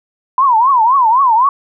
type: tone with vibrato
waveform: sine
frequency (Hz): 987.8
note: B5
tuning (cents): 0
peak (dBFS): -7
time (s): 0.38-1.49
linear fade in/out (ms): 2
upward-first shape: triangle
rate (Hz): 3.9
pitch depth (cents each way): 250
effects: none